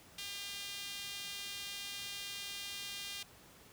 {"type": "tone with high-pass filter", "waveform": "sawtooth", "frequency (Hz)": 400.8, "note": "G4", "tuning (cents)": 38, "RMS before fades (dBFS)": -44, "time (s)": [0.18, 3.23], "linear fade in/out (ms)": 5, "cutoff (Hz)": 3100, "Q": 1.8, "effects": ["pink hiss -59 dBFS RMS until 3.72 s", "high-pass 60 Hz 12 dB/octave"]}